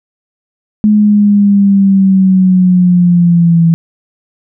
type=linear sweep; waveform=sine; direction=down; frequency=212.3 to 164.81 Hz; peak=-4 dBFS; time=0.84-3.74 s; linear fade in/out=0 ms; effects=none